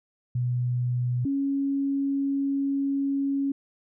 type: tone pair in turn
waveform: sine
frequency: 123.3 / 276.8 Hz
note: B2 / C#4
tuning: -2 / -2 cents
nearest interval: octave + major second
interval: 1400 cents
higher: second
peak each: -23 dBFS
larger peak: neither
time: 0.35-1.25 / 1.25-3.52 s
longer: second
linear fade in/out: 5 ms
effects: none